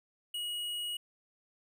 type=tone with hard clipping; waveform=sine; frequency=2900 Hz; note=F#7; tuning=35 cents flat; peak=-36 dBFS; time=0.34-0.97 s; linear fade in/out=5 ms; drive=11 dB; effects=none